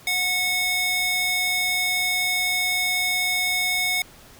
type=tone with high-pass filter; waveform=square; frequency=732 Hz; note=F#5; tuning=19 cents flat; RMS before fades=-23 dBFS; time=0.07-4.02 s; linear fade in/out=2 ms; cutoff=2100 Hz; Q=1.3; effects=pink hiss -48 dBFS RMS until 4.39 s